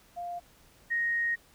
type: tone pair in turn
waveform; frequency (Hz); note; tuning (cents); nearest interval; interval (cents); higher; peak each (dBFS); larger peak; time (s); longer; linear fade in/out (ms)
sine; 700 / 1868.8; F5 / A#6; +4 / +4; octave + perfect fourth; 1700; second; -34 / -26; second; 0.16-0.4 / 0.9-1.36; second; 20
effects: pink hiss -60 dBFS RMS until 1.54 s